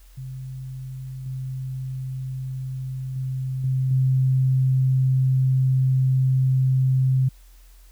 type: tone with level steps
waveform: sine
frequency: 130.81 Hz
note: C3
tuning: in tune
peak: -31 / -27 / -24 / -19 / -16 dBFS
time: 0.17-7.29 s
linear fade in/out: 10 ms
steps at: 1.26 / 3.16 / 3.64 / 3.91 s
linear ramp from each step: 2 ms
effects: added 43 Hz sine -46 dBFS peak until 7.91 s + white hiss -58 dBFS RMS until 7.91 s